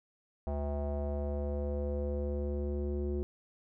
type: tone with low-pass filter sweep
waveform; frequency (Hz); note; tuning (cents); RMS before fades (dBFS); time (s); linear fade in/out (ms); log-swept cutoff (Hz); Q
square; 72.3; D2; -27; -34; 0.47-3.23; 0; 710 to 390; 4.5
effects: none